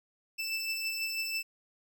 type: beating tone pair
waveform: 25% pulse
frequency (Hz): 2646 / 2652.1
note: E7 / E7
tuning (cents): +6 / +10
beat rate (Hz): 6.1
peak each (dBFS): -29 / -36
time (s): 0.38-1.43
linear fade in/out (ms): 20
effects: none